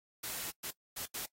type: noise bursts at uneven times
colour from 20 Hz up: white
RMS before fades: -40 dBFS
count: 4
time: 0.23-0.51 / 0.63-0.71 / 0.96-1.06 / 1.14-1.26 s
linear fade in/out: 10 ms
effects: noise-tail reverb RT60 0.1 s tail -22 dB re dry + AAC 48 kbps